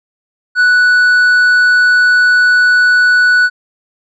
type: tone with tanh clipping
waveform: sine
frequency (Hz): 1480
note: F#6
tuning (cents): 0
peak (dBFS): -7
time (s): 0.55-3.5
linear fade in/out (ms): 50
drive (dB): 5
effects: none